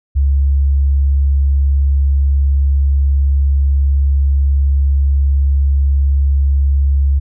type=tone; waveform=sine; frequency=69.3 Hz; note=C#2; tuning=in tune; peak=-9 dBFS; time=0.15-7.2 s; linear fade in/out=20 ms; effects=none